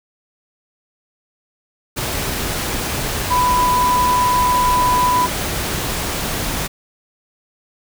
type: tone in noise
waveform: sine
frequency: 993 Hz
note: B5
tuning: 9 cents sharp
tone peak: -13 dBFS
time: 3.3-5.27 s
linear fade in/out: 20 ms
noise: pink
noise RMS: -22 dBFS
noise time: 1.96-6.68 s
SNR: +6 dB
effects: none